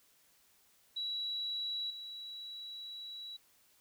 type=tone with level steps; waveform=sine; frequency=3910 Hz; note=B7; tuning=18 cents flat; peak=-35 / -43 dBFS; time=0.96-3.37 s; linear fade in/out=10 ms; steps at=1.9 s; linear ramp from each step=5 ms; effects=white hiss -68 dBFS RMS until 3.8 s